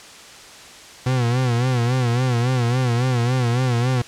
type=tone with vibrato; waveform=40% pulse; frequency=123.47 Hz; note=B2; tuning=in tune; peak=-16 dBFS; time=1.06-4.02 s; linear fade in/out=5 ms; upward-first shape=sine; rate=3.6 Hz; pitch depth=94 cents each way; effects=white hiss -41 dBFS RMS until 4.07 s + low-pass 7000 Hz 12 dB/octave